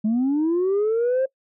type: linear sweep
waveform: sine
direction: up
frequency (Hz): 208.2 to 537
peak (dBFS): -16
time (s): 0.04-1.26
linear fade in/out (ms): 10
effects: noise-tail reverb RT60 0.1 s tail -23 dB re dry + tanh soft clip ceiling -16 dBFS